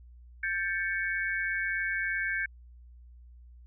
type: tone cluster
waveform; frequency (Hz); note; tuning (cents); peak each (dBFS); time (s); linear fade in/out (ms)
sine; 1573 / 1756 / 2229; G6 / A6 / C#7; +6 / -4 / +9; -31 / -34 / -34; 0.43-2.46; 5
effects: added 60 Hz sine -49 dBFS peak until 3.66 s